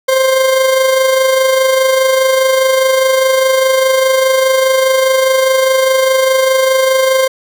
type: tone with amplitude modulation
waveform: 40% pulse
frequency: 526 Hz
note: C5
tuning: 9 cents sharp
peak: -6 dBFS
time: 0.08-7.28 s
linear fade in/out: 10 ms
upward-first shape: sine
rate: 24.9 Hz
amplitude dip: 40%
effects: none